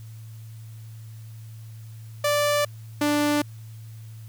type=tone pair in turn; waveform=sawtooth; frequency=586 / 294.1 Hz; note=D5 / D4; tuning=-4 / +3 cents; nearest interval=octave; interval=1193 cents; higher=first; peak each=-16 / -16 dBFS; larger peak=neither; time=2.24-2.65 / 3.01-3.42 s; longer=neither; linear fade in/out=5 ms; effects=added 111 Hz sine -38 dBFS peak until 4.28 s + white hiss -56 dBFS RMS until 4.28 s